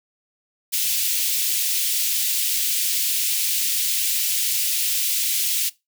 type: high-pass noise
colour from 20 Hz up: white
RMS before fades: -22 dBFS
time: 0.72-5.7 s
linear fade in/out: 20 ms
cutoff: 2500 Hz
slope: 24 dB/octave
effects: noise-tail reverb RT60 0.2 s tail -20 dB re dry